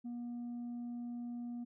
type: tone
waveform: sine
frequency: 240 Hz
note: B3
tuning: 49 cents flat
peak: -37 dBFS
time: 0.04-1.65 s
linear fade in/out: 20 ms
effects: tanh soft clip ceiling -39 dBFS